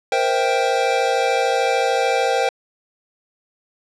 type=chord; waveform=square; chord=C dominant seventh; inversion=third; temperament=equal with one note detuned; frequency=469.9 / 523.3 / 659.3 / 784 Hz; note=Bb4 / C5 / E5 / G5; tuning=+14 / 0 / 0 / 0 cents; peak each=-23 / -22 / -27 / -21 dBFS; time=0.12-2.49 s; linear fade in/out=2 ms; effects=low-pass 6000 Hz 12 dB/octave